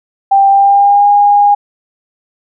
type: tone with pitch glide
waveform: sine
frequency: 788 to 817.2 Hz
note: G5 to G#5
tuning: +9 to -28 cents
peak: -4 dBFS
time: 0.31-1.55 s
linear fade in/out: 10 ms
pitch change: +63 cents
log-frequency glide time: 0.48-1.08 s
effects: none